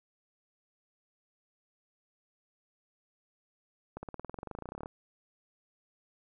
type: accelerating click train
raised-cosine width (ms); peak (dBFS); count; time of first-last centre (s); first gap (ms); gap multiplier
1; -26; 23; 3.97-4.859; 60; 0.96
effects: none